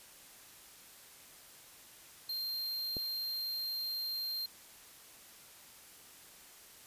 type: tone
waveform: square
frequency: 4184 Hz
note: C8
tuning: 1 cent flat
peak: -36 dBFS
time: 2.29-4.46 s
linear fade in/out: 5 ms
type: click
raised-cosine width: 2 ms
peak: -28 dBFS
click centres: 2.968 s
effects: white hiss -56 dBFS RMS until 6.86 s + resampled to 32000 Hz